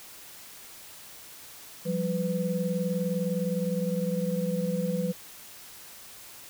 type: tone cluster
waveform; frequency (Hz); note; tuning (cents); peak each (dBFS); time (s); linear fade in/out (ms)
sine; 174.9 / 194.6 / 499.9; F3 / G3 / B4; +3 / -12 / +21; -29 / -31 / -31; 1.85-5.13; 20
effects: white hiss -47 dBFS RMS until 6.49 s